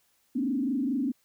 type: tone with frequency modulation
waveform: sine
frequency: 263.8 Hz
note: C4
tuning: 14 cents sharp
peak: -25 dBFS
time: 0.35-1.12 s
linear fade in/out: 10 ms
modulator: 24.6 Hz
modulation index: 1.3
effects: white hiss -69 dBFS RMS until 1.24 s